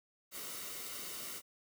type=noise with comb filter; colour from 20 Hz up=white; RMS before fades=-44 dBFS; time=0.31-1.42 s; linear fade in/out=50 ms; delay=1.2 ms; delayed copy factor=-0.55; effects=none